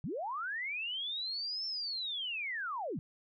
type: linear two-way sweep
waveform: sine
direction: up then down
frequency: 118.3 to 5380 to 118.3 Hz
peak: -35 dBFS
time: 0.04-2.99 s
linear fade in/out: 0 ms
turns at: 1.66 s
effects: none